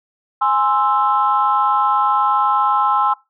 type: chord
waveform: sine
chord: Ab augmented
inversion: none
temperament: equal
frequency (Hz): 830.6 / 1046.5 / 1318.5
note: Ab5 / C6 / E6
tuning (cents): 0 / 0 / 0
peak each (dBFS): -17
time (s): 0.41-3.14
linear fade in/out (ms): 10
effects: noise-tail reverb RT60 0.2 s tail -19 dB re dry + tanh soft clip ceiling -4 dBFS